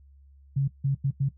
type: tone bursts at uneven times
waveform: sine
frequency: 137.7 Hz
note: C#3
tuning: 11 cents flat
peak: -21 dBFS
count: 4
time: 0.56-0.68 / 0.84-0.95 / 1.04-1.11 / 1.2-1.29 s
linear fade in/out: 10 ms
effects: noise-tail reverb RT60 0.1 s tail -17 dB re dry + added 69 Hz sine -51 dBFS peak until 1.37 s